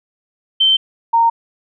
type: tone pair in turn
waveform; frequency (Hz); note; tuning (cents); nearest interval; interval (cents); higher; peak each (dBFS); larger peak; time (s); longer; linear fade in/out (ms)
sine; 3105 / 923.1; G7 / A#5; -17 / -17; octave + major sixth; 2100; first; -9; neither; 0.6-0.77 / 1.13-1.3; neither; 10
effects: none